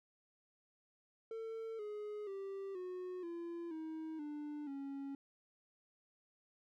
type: tone with pitch steps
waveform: triangle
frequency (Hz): 449.2 / 419.1 / 391.1 / 364.9 / 340.4 / 317.6 / 296.4 / 276.5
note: A4 / G#4 / G4 / F#4 / F4 / D#4 / D4 / C#4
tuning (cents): +36 / +16 / -4 / -24 / -44 / +36 / +16 / -4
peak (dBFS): -40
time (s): 1.31-5.15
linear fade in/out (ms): 2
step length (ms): 480
effects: none